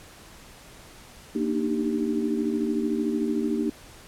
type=chord; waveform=sine; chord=Eb major seventh; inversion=second; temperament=equal with one note detuned; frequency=233.1 / 293.7 / 307 / 392 Hz; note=Bb3 / D4 / Eb4 / G4; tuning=0 / 0 / -23 / 0 cents; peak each=-27 / -31 / -28 / -30 dBFS; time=1.35-3.7 s; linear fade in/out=5 ms; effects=pink hiss -48 dBFS RMS until 4.07 s + low-pass 12000 Hz 12 dB/octave